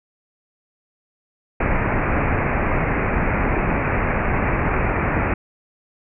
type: low-pass noise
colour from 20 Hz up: pink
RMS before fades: -20 dBFS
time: 1.6-5.34 s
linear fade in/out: 5 ms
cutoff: 2500 Hz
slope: 96 dB/octave
effects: none